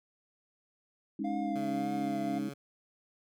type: chord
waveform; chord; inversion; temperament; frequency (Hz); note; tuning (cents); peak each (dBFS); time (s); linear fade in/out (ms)
sine; Ab suspended fourth; none; equal; 207.7 / 277.2 / 311.1; Ab3 / Db4 / Eb4; 0 / 0 / 0; -36; 1.19-2.49; 5
type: tone with vibrato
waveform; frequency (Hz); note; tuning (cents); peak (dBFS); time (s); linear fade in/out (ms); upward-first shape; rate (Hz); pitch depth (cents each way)
triangle; 698.5; F5; 0; -34; 1.24-2.39; 10; triangle; 1.8; 45
type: tone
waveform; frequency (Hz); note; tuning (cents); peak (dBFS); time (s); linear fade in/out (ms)
15% pulse; 140.3; C#3; +21; -35; 1.55-2.54; 10
effects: none